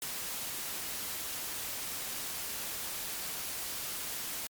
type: noise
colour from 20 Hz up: white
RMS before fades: -38 dBFS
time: 0.02-4.47 s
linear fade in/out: 2 ms
effects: MP3 96 kbps